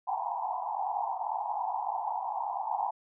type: band-pass noise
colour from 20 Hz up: pink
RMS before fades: -33 dBFS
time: 0.07-2.91 s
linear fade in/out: 10 ms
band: 730 to 980 Hz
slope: 96 dB/octave
effects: none